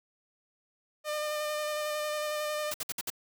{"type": "tone with vibrato", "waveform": "sawtooth", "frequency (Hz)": 603, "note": "D5", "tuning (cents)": 46, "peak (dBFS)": -27, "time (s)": [1.04, 2.74], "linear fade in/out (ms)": 50, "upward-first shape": "square", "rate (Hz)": 11, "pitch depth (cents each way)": 11}
{"type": "noise bursts", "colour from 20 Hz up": "white", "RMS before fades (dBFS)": -34, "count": 5, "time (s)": [2.71, 3.102], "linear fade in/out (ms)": 5, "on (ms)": 32, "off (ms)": 58}
{"effects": []}